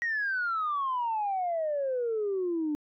sine exponential sweep, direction down, 1909 to 292.7 Hz, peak -26 dBFS, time 0.02-2.75 s, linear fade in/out 0 ms, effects tanh soft clip ceiling -23 dBFS

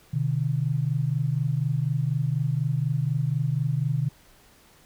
sine tone pair together, 127.31 / 151.4 Hz, C3 / D#3, -47 / -47 cents, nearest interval minor third, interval 300 cents, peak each -25 / -25 dBFS, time 0.13-4.09 s, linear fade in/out 10 ms, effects pink hiss -56 dBFS RMS until 4.85 s

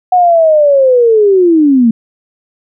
sine linear sweep, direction down, 737 to 220 Hz, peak -4 dBFS, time 0.12-1.91 s, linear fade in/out 5 ms, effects none

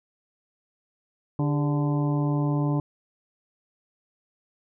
harmonic tone with a mistuned harmonic, 146.2 Hz, D3, 7 cents flat, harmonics 1 / 2 / 3 / 4 / 5 / 6 / 7, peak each -23 / -27 / -36 / -37 / -40 / -38 / -39 dBFS, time 1.39-2.8 s, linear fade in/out 2 ms, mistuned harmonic 3, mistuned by -120 cents, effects none

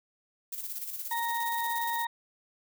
violet noise with tremolo, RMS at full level -36 dBFS, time 0.52-2.05 s, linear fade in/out 5 ms, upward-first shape square, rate 17 Hz, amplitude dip 50%
harmonic tone, 932.3 Hz, A#5, in tune, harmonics 1 / 2 / 4, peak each -30 / -36 / -42 dBFS, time 1.11-2.07 s, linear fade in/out 5 ms
effects none

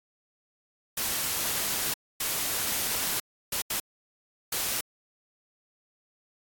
white noise bursts at uneven times, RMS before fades -29 dBFS, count 5, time 0.97-1.94 / 2.2-3.2 / 3.52-3.62 / 3.7-3.8 / 4.52-4.81 s, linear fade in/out 5 ms, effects AAC 64 kbps

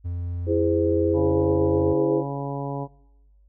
triangle tone with pitch glide, 87.31 to 88.17 Hz, F2 to F2, 0 to +17 cents, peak -24 dBFS, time 0.04-1.94 s, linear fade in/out 20 ms, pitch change +17 cents, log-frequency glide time 0.91-1.62 s
sine chord, E augmented, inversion none, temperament just, 329.6 / 412 / 515 Hz, E4 / G#4 / B#4, 0 / -14 / -28 cents, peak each -23 / -23 / -25 dBFS, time 0.46-2.24 s, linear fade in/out 50 ms
harmonic tone, 140 Hz, C#3, 18 cents sharp, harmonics 1 / 2 / 3 / 4 / 5 / 6 / 7, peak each -30 / -33 / -35 / -36 / -37 / -38 / -38 dBFS, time 1.13-2.88 s, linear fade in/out 50 ms
effects noise-tail reverb RT60 1.0 s tail -22 dB re dry + added 50 Hz sine -53 dBFS peak until 3.48 s

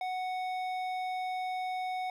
triangle tone with hard clipping, 740 Hz, F#5, in tune, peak -34 dBFS, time 0.01-2.1 s, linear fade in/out 2 ms, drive 14 dB, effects none

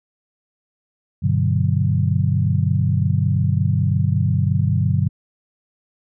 sine chord, G major seventh, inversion none, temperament equal, 98 / 123.47 / 146.83 / 185 Hz, G2 / B2 / D3 / F#3, 0 / 0 / 0 / 0 cents, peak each -19 / -21 / -20 / -24 dBFS, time 1.22-5.09 s, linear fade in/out 20 ms, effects none

